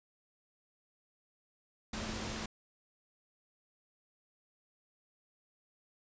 sine tone in noise, 218 Hz, A3, 16 cents flat, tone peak -44 dBFS, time 1.93-2.46 s, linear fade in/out 5 ms, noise pink, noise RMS -40 dBFS, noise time 1.93-2.46 s, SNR -7 dB, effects resampled to 16000 Hz

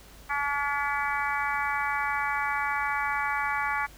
harmonic tone, 285.3 Hz, C#4, 50 cents sharp, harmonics 3 / 4 / 5 / 6 / 7 / 8, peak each -31 / -32 / -33 / -34 / -34 / -35 dBFS, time 0.29-3.87 s, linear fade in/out 20 ms, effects added 50 Hz sine -50 dBFS peak until 3.97 s + pink hiss -52 dBFS RMS until 3.97 s

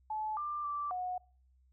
sine tone with pitch steps, 862 / 1188 / 1168 / 729 Hz, A5 / D6 / D6 / F#5, -36 / +20 / -10 / -26 cents, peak -34 dBFS, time 0.1-1.18 s, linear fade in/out 5 ms, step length 270 ms, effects noise-tail reverb RT60 0.5 s tail -25 dB re dry + added 64 Hz sine -64 dBFS peak until 1.72 s

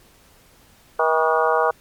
harmonic tone with a mistuned harmonic, 160 Hz, D#3, 49 cents sharp, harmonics 3 / 4 / 5 / 6 / 7 / 8 / 9, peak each -21 / -22 / -23 / -24 / -24 / -25 / -26 dBFS, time 0.99-1.71 s, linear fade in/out 5 ms, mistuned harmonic 8, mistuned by -79 cents, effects pink hiss -53 dBFS RMS until 1.8 s + MP3 96 kbps

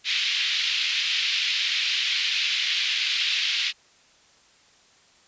pink band-pass noise, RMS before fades -25 dBFS, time 0.04-3.73 s, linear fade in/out 50 ms, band 2500 to 4200 Hz, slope 24 dB/octave, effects white hiss -57 dBFS RMS until 5.27 s + resampled to 16000 Hz

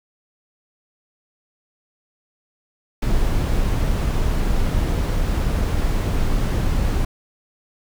brown noise, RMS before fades -19 dBFS, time 3.02-7.05 s, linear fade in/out 5 ms, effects none

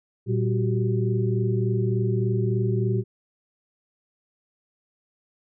sine tone cluster, 116.1 / 193.2 / 365.6 / 389 Hz, A#2 / G3 / F#4 / G4, -7 / -25 / -21 / -13 cents, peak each -22 / -29 / -30 / -29 dBFS, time 0.26-3.04 s, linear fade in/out 50 ms, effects none

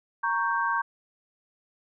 sine chord, G diminished, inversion first, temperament equal, 932.3 / 1108.7 / 1568 Hz, Bb5 / Db6 / G6, 0 / 0 / 0 cents, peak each -28 dBFS, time 0.23-0.82 s, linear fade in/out 10 ms, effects none

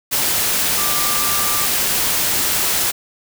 sine tone in noise, 1185 Hz, D6, 15 cents sharp, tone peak -25 dBFS, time 0.77-1.67 s, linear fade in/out 20 ms, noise white, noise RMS -18 dBFS, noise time 0.11-2.92 s, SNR -10 dB, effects none

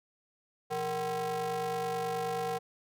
square ring-modulated tone, 146.83 Hz, D3, in tune, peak -29 dBFS, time 0.7-2.59 s, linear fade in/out 20 ms, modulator 612 Hz, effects none

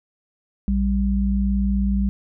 sine tone pair together, 58.58 / 197.2 Hz, A#1 / G3, +9 / +11 cents, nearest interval octave + major sixth, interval 2102 cents, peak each -20 dBFS, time 0.68-2.09 s, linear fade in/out 0 ms, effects none

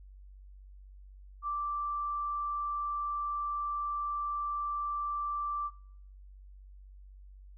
sine tone, 1172 Hz, D6, 4 cents flat, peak -31 dBFS, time 1.42-5.71 s, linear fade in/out 50 ms, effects noise-tail reverb RT60 0.7 s tail -24 dB re dry + added 48 Hz sine -49 dBFS peak until 7.57 s

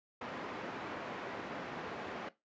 pink band-pass noise, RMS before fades -43 dBFS, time 0.21-2.29 s, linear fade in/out 5 ms, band 250 to 1900 Hz, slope 12 dB/octave, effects noise-tail reverb RT60 0.2 s tail -17 dB re dry + resampled to 16000 Hz

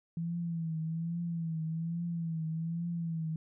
sine tone with vibrato, 165.3 Hz, E3, 5 cents sharp, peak -32 dBFS, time 0.17-3.36 s, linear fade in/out 2 ms, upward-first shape triangle, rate 1.2 Hz, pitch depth 74 cents each way, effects none

